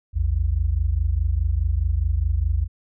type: tone pair together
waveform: sine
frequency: 57.59 / 82.41 Hz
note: A#1 / E2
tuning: -20 / 0 cents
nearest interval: tritone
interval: 620 cents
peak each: -21 / -21 dBFS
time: 0.13-2.68 s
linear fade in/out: 50 ms
effects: none